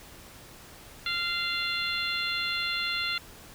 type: harmonic tone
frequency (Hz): 693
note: F5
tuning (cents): -14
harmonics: 2 / 3 / 4 / 5 / 6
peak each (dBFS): -34 / -34 / -34 / -34 / -34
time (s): 1.06-3.18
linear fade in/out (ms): 2
effects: pink hiss -49 dBFS RMS until 3.54 s